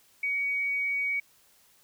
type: tone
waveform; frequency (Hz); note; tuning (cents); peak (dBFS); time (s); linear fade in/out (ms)
sine; 2252; C#7; +27; -26; 0.23-1.2; 5
effects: white hiss -62 dBFS RMS until 1.83 s